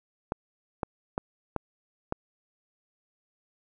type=clicks; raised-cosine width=1 ms; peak=-14 dBFS; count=5; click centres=0.321 / 0.832 / 1.179 / 1.563 / 2.124 s; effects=none